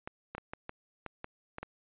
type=clicks; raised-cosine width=0.5 ms; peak=-24 dBFS; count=9; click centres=0.075 / 0.35 / 0.381 / 0.535 / 0.694 / 1.063 / 1.244 / 1.584 / 1.63 s; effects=resampled to 8000 Hz